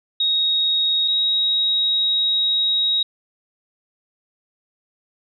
sine tone pair in turn, 3764 / 3797 Hz, A#7 / A#7, +16 / +31 cents, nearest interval unison, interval 15 cents, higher second, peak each -16 dBFS, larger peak neither, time 0.2-1.08 / 1.08-3.03 s, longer second, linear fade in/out 5 ms, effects none

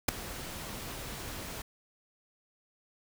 pink noise with ADSR envelope, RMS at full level -21 dBFS, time 0.08-1.62 s, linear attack 9 ms, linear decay 3 ms, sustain -20 dB, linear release 5 ms, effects none

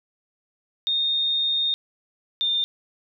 sine tone pair in turn, 3677 / 3612 Hz, A#7 / A7, -24 / +45 cents, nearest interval unison, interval 31 cents, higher first, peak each -20 dBFS, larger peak neither, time 0.87-1.74 / 2.41-2.64 s, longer first, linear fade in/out 0 ms, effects none

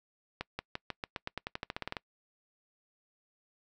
accelerating click train, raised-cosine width 0.3 ms, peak -19 dBFS, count 17, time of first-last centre 0.41-1.968 s, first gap 180 ms, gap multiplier 0.91, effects noise-tail reverb RT60 0.1 s tail -25 dB re dry

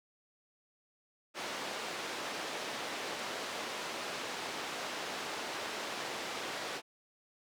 pink band-pass noise, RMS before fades -40 dBFS, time 1.34-6.82 s, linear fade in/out 50 ms, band 390 to 5400 Hz, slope 12 dB/octave, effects none

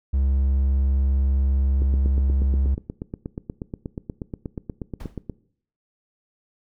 triangle tone, 67.5 Hz, C#2, 45 cents flat, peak -16 dBFS, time 0.13-2.75 s, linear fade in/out 10 ms
click train, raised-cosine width 3 ms, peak -17 dBFS, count 30, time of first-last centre 1.82-5.297 s, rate 8.34 Hz
brown noise with exponential decay, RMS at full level -31 dBFS, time 5-5.23 s, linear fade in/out 5 ms, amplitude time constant 50 ms
effects noise-tail reverb RT60 0.6 s tail -20 dB re dry

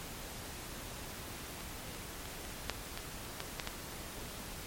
clicks, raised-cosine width 0.2 ms, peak -30 / -30 / -28 / -27 / -28 / -14 / -22 / -30 / -19 / -17 / -18 / -28 dBFS, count 12, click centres 1.607 / 1.875 / 1.948 / 2.256 / 2.451 / 2.697 / 2.975 / 3.251 / 3.404 / 3.598 / 3.674 / 3.923 s, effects pink hiss -45 dBFS RMS until 4.66 s + MP3 64 kbps

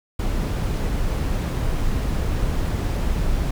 brown noise, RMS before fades -22 dBFS, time 0.19-3.51 s, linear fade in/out 5 ms, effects none

